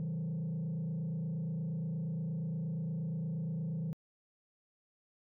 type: tone with frequency modulation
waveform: sine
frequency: 161.6 Hz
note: E3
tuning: 34 cents flat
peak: -31 dBFS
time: 0-3.93 s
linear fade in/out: 0 ms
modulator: 28.5 Hz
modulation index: 0.74
effects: tanh soft clip ceiling -33 dBFS